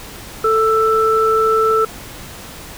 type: tone pair together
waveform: sine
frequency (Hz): 441.7 / 1326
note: A4 / E6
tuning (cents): +7 / +10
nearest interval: octave + perfect fifth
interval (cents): 1903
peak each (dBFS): -14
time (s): 0.44-1.85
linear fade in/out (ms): 5
effects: pink hiss -34 dBFS RMS until 2.77 s